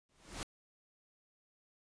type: noise with exponential growth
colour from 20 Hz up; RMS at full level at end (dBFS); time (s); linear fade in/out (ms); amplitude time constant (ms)
pink; -38; 0.09-0.43; 0; 73
effects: resampled to 22050 Hz